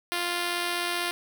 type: tone with amplitude modulation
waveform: 5% pulse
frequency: 349.2 Hz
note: F4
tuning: in tune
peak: -14 dBFS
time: 0.12-1.11 s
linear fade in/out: 0 ms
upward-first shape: sine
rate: 96.1 Hz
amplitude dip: 30%
effects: none